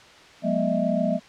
sine tone cluster, 181.9 / 208.9 / 242.8 / 615 / 657 Hz, F#3 / G#3 / B3 / D#5 / E5, -29 / +10 / -29 / -20 / -6 cents, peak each -27 dBFS, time 0.42-1.2 s, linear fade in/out 50 ms, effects white hiss -48 dBFS RMS until 1.28 s + low-pass 4000 Hz 12 dB/octave

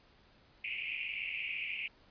pink band-pass noise, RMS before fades -39 dBFS, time 0.64-1.88 s, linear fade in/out 5 ms, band 2200 to 2800 Hz, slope 96 dB/octave, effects pink hiss -64 dBFS RMS until 2.1 s + resampled to 11025 Hz

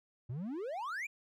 triangle exponential sweep, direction up, 111.2 to 2489 Hz, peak -35 dBFS, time 0.29-1.07 s, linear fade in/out 10 ms, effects none

